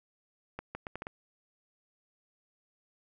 accelerating click train, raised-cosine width 0.5 ms, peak -23 dBFS, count 6, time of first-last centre 0.59-1.069 s, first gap 160 ms, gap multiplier 0.74, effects none

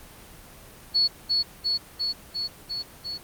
sine tone with echo, 4400 Hz, C#8, 14 cents flat, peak -18 dBFS, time 0.94-1.08 s, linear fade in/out 20 ms, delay 350 ms, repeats 6, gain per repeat -2 dB, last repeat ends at 3.18 s, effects pink hiss -47 dBFS RMS until 3.23 s + Opus 24 kbps

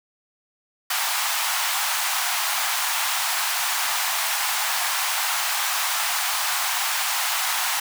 pink high-pass noise, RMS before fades -24 dBFS, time 0.9-7.8 s, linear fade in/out 5 ms, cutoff 750 Hz, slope 48 dB/octave, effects none

